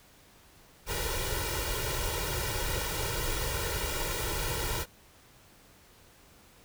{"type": "noise with comb filter", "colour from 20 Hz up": "pink", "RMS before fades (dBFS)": -32, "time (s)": [0.86, 4.86], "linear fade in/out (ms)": 50, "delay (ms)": 2.1, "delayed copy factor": 1, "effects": ["pink hiss -58 dBFS RMS until 6.64 s"]}